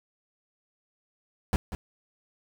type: noise with echo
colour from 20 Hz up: brown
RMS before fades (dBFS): -23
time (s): 1.53-1.56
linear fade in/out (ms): 0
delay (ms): 190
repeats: 1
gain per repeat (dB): -11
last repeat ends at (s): 1.75
effects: none